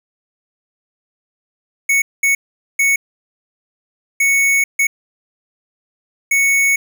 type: tone bursts at uneven times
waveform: square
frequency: 2217 Hz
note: C#7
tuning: in tune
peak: -12 dBFS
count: 6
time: 1.89-2.02 / 2.23-2.35 / 2.79-2.96 / 4.2-4.64 / 4.79-4.87 / 6.31-6.76 s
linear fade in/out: 5 ms
effects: none